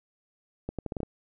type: accelerating click train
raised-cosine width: 2 ms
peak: -19 dBFS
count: 7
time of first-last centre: 0.69-1.032 s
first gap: 97 ms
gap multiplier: 0.78
effects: none